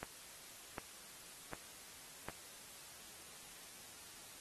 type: click train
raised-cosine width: 0.5 ms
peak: -27 dBFS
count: 4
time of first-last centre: 0.03-2.286 s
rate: 1.33 Hz
effects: white hiss -55 dBFS RMS until 4.4 s + AAC 32 kbps